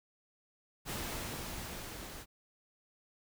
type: noise with level ramp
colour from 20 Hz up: pink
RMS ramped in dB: -38 to -47 dBFS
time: 0.85-2.26 s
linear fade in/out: 50 ms
effects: none